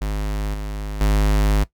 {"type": "tone with level steps", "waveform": "square", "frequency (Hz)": 51.4, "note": "G#1", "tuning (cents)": -17, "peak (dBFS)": [-22, -26, -15], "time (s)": [0.01, 1.64], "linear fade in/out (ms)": 10, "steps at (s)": [0.54, 1.01], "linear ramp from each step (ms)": 2, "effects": ["noise-tail reverb RT60 0.1 s tail -17 dB re dry"]}